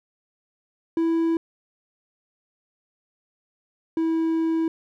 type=tone pair in turn; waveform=triangle; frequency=329.6 / 325.4 Hz; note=E4 / E4; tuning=0 / -22 cents; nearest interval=unison; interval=22 cents; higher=first; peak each=-17 / -18 dBFS; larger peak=first; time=0.97-1.37 / 3.97-4.68 s; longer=second; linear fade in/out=2 ms; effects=none